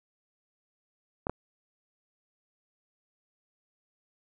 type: clicks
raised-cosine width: 1 ms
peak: -16 dBFS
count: 2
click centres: 1.269 / 1.296 s
effects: none